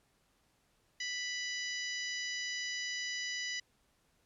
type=harmonic tone; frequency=987.8 Hz; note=B5; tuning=in tune; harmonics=2 / 3 / 4 / 5 / 6 / 7; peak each=-39 / -43 / -47 / -43 / -45 / -52 dBFS; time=1-3.6 s; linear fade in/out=5 ms; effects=pink hiss -73 dBFS RMS until 4.25 s + low-pass 12000 Hz 12 dB/octave